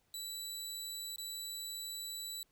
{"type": "tone with dropouts", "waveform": "20% pulse", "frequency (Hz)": 3951, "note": "B7", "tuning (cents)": 0, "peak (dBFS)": -35, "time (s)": [0.14, 2.43], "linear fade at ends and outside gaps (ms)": 1, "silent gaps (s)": [1.16, 1.182], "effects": ["pink hiss -75 dBFS RMS until 2.51 s"]}